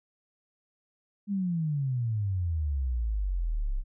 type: exponential sweep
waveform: sine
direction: down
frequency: 207.7 to 31.28 Hz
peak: -26 dBFS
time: 1.27-3.84 s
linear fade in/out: 50 ms
effects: none